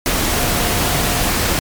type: tone in noise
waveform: sine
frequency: 710 Hz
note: F5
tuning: 28 cents sharp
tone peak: -27 dBFS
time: 0.31-1.3 s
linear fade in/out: 0 ms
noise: pink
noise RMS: -17 dBFS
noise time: 0.06-1.59 s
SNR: -13 dB
effects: MP3 96 kbps